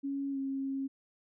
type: tone with pitch glide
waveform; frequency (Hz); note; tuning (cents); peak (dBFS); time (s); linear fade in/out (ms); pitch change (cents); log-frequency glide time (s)
sine; 277.2 to 270.9; C#4 to C#4; 0 to -40; -32; 0.03-0.88; 20; -40; 0.31-0.38
effects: none